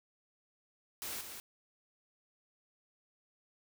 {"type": "noise with echo", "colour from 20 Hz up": "white", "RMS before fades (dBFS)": -41, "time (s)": [1.02, 1.21], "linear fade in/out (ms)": 0, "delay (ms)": 190, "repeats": 1, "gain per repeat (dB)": -6, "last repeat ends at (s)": 1.4, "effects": []}